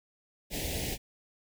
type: band-stop noise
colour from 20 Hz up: pink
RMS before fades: -34 dBFS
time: 0.5-0.98 s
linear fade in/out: 50 ms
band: 780 to 1900 Hz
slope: 48 dB/octave
effects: none